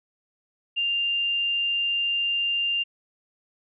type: tone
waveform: sine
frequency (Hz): 2794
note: F7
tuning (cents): 0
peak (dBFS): -22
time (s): 0.76-2.84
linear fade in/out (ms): 20
effects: none